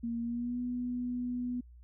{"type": "tone with pitch glide", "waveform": "sine", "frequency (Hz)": [233.1, 246.1], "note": ["A#3", "B3"], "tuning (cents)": [0, -6], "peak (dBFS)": -32, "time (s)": [0.03, 1.61], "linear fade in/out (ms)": 10, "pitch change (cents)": 94, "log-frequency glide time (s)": [0.21, 0.6], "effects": ["added 60 Hz sine -51 dBFS peak until 1.83 s"]}